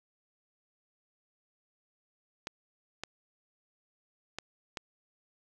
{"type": "clicks", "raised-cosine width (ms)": 0.2, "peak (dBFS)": -19, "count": 4, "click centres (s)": [2.471, 3.036, 4.386, 4.772], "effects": []}